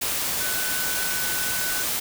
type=tone in noise; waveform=sine; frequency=1500 Hz; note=F#6; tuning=23 cents sharp; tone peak=-31 dBFS; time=0.4-1.83 s; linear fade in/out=10 ms; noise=white; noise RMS=-26 dBFS; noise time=0.01-2 s; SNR=-8 dB; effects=none